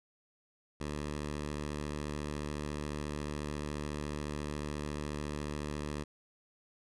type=tone with vibrato; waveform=10% pulse; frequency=74.1 Hz; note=D2; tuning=16 cents sharp; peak=-28 dBFS; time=0.8-6.04 s; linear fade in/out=10 ms; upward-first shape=sine; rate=8.9 Hz; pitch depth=9 cents each way; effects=resampled to 24000 Hz